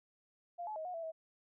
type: tone with pitch steps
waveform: sine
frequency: 696 / 856 / 632 / 724 / 663 / 644 Hz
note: F5 / A5 / D#5 / F#5 / E5 / E5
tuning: -6 / -48 / +27 / -38 / +10 / -41 cents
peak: -39 dBFS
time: 0.58-1.12 s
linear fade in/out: 20 ms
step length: 90 ms
effects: none